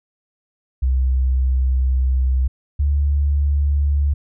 sine tone pair in turn, 64.6 / 71.76 Hz, C2 / D2, -21 / -40 cents, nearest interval major second, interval 181 cents, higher second, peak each -14 dBFS, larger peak neither, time 0.82-2.48 / 2.79-4.14 s, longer first, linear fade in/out 10 ms, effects none

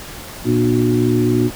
sine tone cluster, 118.3 / 240.4 / 300.8 / 364.4 Hz, A#2 / B3 / D4 / F#4, +26 / -46 / +42 / -26 cents, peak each -18 dBFS, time 0.44-1.51 s, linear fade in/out 50 ms, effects pink hiss -33 dBFS RMS until 1.55 s

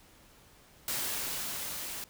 white noise with level ramp, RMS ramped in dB -33 to -40 dBFS, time 0.88-2.04 s, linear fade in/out 0 ms, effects pink hiss -59 dBFS RMS until 2.09 s

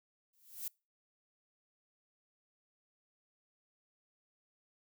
violet noise with exponential growth, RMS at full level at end -37 dBFS, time 0.33-0.68 s, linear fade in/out 5 ms, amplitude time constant 76 ms, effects noise-tail reverb RT60 0.3 s tail -26 dB re dry

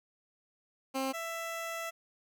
15% pulse tone pair in turn, 266.3 / 663.7 Hz, C4 / E5, +31 / +12 cents, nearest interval octave + major third, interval 1581 cents, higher second, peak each -25 / -30 dBFS, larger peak first, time 0.94-1.13 / 1.13-1.91 s, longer second, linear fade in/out 20 ms, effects none

